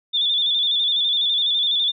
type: tone with vibrato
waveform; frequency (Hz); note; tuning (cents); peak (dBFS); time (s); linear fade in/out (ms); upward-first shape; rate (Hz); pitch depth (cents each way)
sine; 3520; A7; 0; -17; 0.13-1.92; 20; square; 12; 43
effects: none